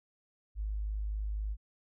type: tone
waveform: sine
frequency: 52 Hz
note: G#1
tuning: 3 cents sharp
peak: -32 dBFS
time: 0.55-1.57 s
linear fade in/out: 50 ms
effects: none

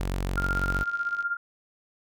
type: tone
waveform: sawtooth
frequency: 46.25 Hz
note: F#1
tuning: in tune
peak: -23 dBFS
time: 0-0.83 s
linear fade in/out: 0 ms
type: tone with tremolo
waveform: sine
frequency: 1399 Hz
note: F6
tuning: 3 cents sharp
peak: -23 dBFS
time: 0.37-1.37 s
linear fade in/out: 5 ms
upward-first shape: sine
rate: 16 Hz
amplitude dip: 75%
type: click train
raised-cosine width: 0.2 ms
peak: -31 dBFS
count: 42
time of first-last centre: 0.43-1.226 s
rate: 51.5 Hz
effects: none

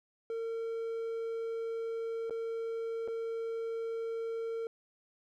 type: tone with dropouts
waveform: triangle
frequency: 455.6 Hz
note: A#4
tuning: 40 cents flat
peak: -32 dBFS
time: 0.3-4.67 s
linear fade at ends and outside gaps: 1 ms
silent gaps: 2.297-2.307 / 3.077-3.083 s
effects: none

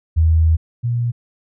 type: tone pair in turn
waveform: sine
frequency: 80.6 / 119.36 Hz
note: E2 / A#2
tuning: -38 / +41 cents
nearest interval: perfect fifth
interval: 679 cents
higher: second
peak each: -10 / -16 dBFS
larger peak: first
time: 0.16-0.57 / 0.83-1.12 s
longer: first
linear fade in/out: 20 ms
effects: none

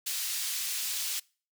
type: high-pass noise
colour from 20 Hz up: pink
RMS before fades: -33 dBFS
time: 0.06-1.2 s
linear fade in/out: 10 ms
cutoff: 3600 Hz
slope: 12 dB/octave
effects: noise-tail reverb RT60 0.4 s tail -25 dB re dry

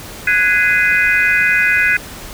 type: chord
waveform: sine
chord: Ab dominant seventh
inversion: third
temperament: equal with one note detuned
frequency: 1480 / 1661.2 / 2044 / 2489 Hz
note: Gb6 / Ab6 / C7 / Eb7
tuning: 0 / 0 / -41 / 0 cents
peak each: -16 dBFS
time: 0.27-1.97 s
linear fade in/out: 5 ms
effects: pink hiss -32 dBFS RMS until 2.33 s

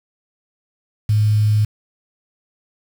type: tone with quantisation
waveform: sine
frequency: 106.4 Hz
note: G#2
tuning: 42 cents sharp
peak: -12 dBFS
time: 1.09-1.65 s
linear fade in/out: 5 ms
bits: 6
effects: none

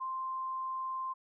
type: tone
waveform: sine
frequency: 1046.5 Hz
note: C6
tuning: in tune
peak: -34 dBFS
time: 0-1.14 s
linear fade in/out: 20 ms
effects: none

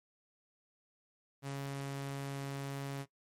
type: tone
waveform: sawtooth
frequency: 138.59 Hz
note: C#3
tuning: in tune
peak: -34 dBFS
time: 1.42-3.06 s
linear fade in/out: 50 ms
effects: noise-tail reverb RT60 0.1 s tail -17 dB re dry + MP3 64 kbps

